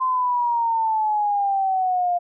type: exponential sweep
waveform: sine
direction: down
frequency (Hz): 1041 to 698.5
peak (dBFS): -18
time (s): 0-2.19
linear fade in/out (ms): 20
effects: none